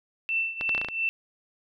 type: tone with tremolo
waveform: sine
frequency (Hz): 2676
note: E7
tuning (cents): +25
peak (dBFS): -22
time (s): 0.29-1.09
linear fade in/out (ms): 0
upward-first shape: triangle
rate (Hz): 2.9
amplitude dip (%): 85
type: clicks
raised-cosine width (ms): 0.3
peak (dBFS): -16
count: 7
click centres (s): 0.611 / 0.693 / 0.749 / 0.779 / 0.815 / 0.847 / 0.886
effects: none